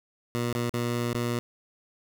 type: tone with dropouts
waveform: 15% pulse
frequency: 119.7 Hz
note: A#2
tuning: 46 cents sharp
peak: -20 dBFS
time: 0.35-1.39 s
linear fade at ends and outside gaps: 0 ms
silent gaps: 0.527-0.551 / 0.694-0.739 / 1.132-1.146 s
effects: none